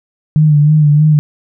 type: tone with vibrato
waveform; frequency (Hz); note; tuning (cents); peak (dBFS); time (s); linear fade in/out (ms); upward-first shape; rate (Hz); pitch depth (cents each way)
sine; 150.5; D3; +43; -5; 0.36-1.19; 0; sine; 3.2; 47
effects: none